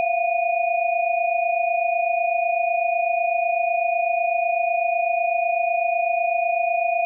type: tone cluster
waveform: sine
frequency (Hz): 681 / 709 / 2465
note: F5 / F5 / D#7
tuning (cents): -44 / +26 / -17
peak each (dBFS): -21 / -23 / -27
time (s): 0-7.05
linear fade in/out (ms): 0
effects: none